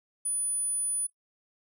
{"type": "tone", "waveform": "sine", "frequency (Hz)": 9900, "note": "D#9", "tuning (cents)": -10, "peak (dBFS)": -25, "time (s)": [0.25, 1.07], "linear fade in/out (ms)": 10, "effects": ["noise-tail reverb RT60 0.1 s tail -19 dB re dry", "tanh soft clip ceiling -24 dBFS"]}